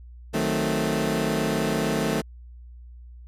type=chord; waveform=20% pulse; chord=D# diminished seventh; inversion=none; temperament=equal; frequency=155.56 / 185 / 220 / 261.6 Hz; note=D#3 / F#3 / A3 / C4; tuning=0 / 0 / 0 / 0 cents; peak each=-23 / -26 / -21 / -26 dBFS; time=0.33-2.22 s; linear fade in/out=20 ms; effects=added 60 Hz sine -41 dBFS peak until 3.27 s + resampled to 32000 Hz